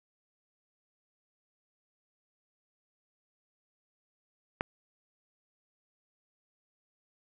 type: click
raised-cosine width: 0.5 ms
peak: -14 dBFS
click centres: 4.609 s
effects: none